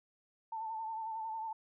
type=tone with vibrato; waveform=sine; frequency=888 Hz; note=A5; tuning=16 cents sharp; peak=-37 dBFS; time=0.52-1.53 s; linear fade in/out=5 ms; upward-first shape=sine; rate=11 Hz; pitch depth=42 cents each way; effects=none